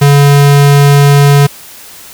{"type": "tone", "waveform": "square", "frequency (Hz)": 142.3, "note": "C#3", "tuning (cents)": 46, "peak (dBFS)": -3, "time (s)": [0.01, 1.47], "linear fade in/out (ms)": 10, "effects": ["white hiss -32 dBFS RMS until 2.13 s"]}